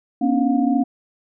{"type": "tone cluster", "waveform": "sine", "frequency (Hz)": [239.8, 274.2, 297.7, 711], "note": ["A#3", "C#4", "D4", "F5"], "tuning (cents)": [49, -19, 24, 31], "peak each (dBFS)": [-20, -18, -25, -25], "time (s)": [0.21, 0.84], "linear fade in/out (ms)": 10, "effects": []}